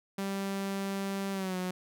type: tone with pitch glide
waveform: sawtooth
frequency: 196 to 182.87 Hz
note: G3 to F#3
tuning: 0 to -20 cents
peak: -28 dBFS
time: 0.18-1.71 s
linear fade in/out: 5 ms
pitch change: -120 cents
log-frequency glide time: 1.32-1.57 s
effects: none